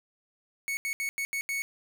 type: tone bursts at uneven times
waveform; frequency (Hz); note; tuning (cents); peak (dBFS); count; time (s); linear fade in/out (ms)
45% pulse; 2217; C#7; 0; -29; 6; 0.68-0.77 / 0.85-0.93 / 1-1.09 / 1.18-1.25 / 1.33-1.41 / 1.49-1.62; 0
effects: 10-bit